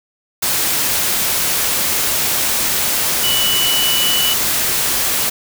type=tone in noise; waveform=sine; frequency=2960 Hz; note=F#7; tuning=in tune; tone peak=-16 dBFS; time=3.23-4.34 s; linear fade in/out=10 ms; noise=white; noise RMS=-17 dBFS; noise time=0.42-5.3 s; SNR=-2 dB; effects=none